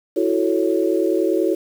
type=chord; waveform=sine; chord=F# minor seventh; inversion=third; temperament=equal; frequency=329.6 / 370 / 440 / 554.4 Hz; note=E4 / F#4 / A4 / C#5; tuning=0 / 0 / 0 / 0 cents; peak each=-20 / -20 / -23 / -24 dBFS; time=0.16-1.55 s; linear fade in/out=10 ms; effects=7-bit